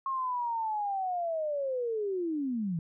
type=linear sweep; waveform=sine; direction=down; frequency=1085 to 156.5 Hz; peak=-29 dBFS; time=0.06-2.79 s; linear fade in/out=2 ms; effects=none